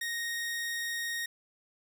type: tone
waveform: sawtooth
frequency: 1864.7 Hz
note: A#6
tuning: in tune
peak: -29 dBFS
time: 0.01-1.26 s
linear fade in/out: 5 ms
effects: none